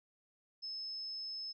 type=tone; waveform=sine; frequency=5210 Hz; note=E8; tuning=21 cents flat; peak=-40 dBFS; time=0.62-1.53 s; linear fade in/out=20 ms; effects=none